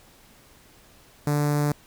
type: tone with notch filter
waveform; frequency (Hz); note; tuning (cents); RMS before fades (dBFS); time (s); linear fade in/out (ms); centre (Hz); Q
sawtooth; 146.83; D3; 0; -23; 1.27-1.72; 2; 3000; 0.79
effects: pink hiss -54 dBFS RMS until 1.86 s